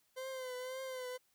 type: tone with vibrato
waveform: 40% pulse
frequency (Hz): 514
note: C5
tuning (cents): -31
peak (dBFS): -40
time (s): 0.16-1.18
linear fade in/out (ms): 20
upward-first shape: triangle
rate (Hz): 1.9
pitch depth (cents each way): 55
effects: white hiss -75 dBFS RMS until 1.34 s